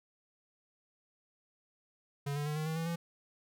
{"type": "tone with pitch steps", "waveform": "square", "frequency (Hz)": [142, 146.16, 150.44, 154.85, 159.39, 164.06, 168.87], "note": ["C#3", "D3", "D3", "D#3", "D#3", "E3", "E3"], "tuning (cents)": [42, -8, 42, -8, 42, -8, 42], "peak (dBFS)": -34, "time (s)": [2.26, 2.96], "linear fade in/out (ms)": 10, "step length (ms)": 100, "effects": []}